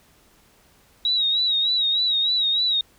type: tone with vibrato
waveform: sine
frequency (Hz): 3831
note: A#7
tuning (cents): +47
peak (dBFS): -18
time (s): 1.05-2.81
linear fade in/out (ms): 2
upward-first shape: sine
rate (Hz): 3.3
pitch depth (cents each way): 66
effects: pink hiss -57 dBFS RMS until 2.98 s